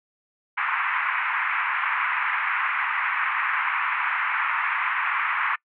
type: band-pass noise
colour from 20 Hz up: pink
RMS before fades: -25 dBFS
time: 0.57-5.56 s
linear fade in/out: 10 ms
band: 970 to 2400 Hz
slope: 48 dB/octave
effects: noise-tail reverb RT60 0.1 s tail -25 dB re dry